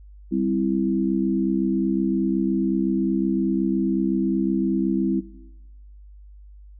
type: chord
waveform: sine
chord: C major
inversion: second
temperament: equal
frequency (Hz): 196 / 261.6 / 329.6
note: G3 / C4 / E4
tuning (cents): 0 / 0 / 0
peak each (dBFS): -24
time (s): 0.31-5.21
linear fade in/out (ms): 20
effects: noise-tail reverb RT60 1.0 s tail -18 dB re dry + added 50 Hz sine -42 dBFS peak until 6.79 s